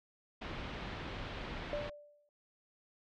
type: low-pass noise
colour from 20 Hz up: pink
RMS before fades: -43 dBFS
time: 0.41-1.9 s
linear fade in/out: 10 ms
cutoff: 3700 Hz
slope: 24 dB/octave
type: tone with exponential decay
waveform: sine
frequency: 587.3 Hz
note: D5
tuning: in tune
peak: -33 dBFS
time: 1.73-2.29 s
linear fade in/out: 1 ms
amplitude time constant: 120 ms
effects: none